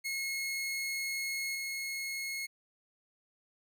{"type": "tone with level steps", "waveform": "sawtooth", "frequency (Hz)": 2169, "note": "C#7", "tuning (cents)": -38, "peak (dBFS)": [-30, -32], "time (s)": [0.04, 2.47], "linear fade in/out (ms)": 20, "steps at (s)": 1.55, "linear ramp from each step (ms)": 2, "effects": []}